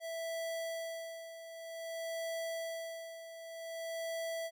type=tone with tremolo; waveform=square; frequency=659.3 Hz; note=E5; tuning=in tune; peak=-37 dBFS; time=0-4.51 s; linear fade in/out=50 ms; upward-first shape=sine; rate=0.53 Hz; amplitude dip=70%; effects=none